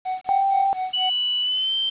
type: tone with tremolo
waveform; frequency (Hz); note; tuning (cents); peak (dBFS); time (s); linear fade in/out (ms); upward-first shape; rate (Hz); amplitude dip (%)
triangle; 746; F#5; +14; -20; 0.05-1.1; 10; sine; 4.2; 100
type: tone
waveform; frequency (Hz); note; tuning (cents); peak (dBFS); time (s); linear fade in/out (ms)
sine; 784; G5; 0; -17; 0.29-0.73; 0
type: tone with pitch glide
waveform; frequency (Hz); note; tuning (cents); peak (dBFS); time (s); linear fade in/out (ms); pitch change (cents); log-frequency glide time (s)
sine; 2960 to 3122; F#7 to G7; 0 to -8; -20; 0.93-1.9; 10; +92; 1.42-1.75
effects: resampled to 8000 Hz + 8-bit